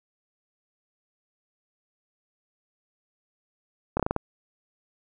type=slowing click train; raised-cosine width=1 ms; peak=-10 dBFS; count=6; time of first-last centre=3.97-4.163 s; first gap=26 ms; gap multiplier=1.2; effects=none